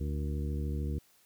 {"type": "harmonic tone with a mistuned harmonic", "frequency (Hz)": 73.42, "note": "D2", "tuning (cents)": 0, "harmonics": [1, 2, 3, 4, 5, 6], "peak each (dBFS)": [-32, -38, -42, -44, -46, -48], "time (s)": [0, 0.99], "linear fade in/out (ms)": 10, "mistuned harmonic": 6, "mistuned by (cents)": 110, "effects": ["white hiss -65 dBFS RMS until 1.25 s"]}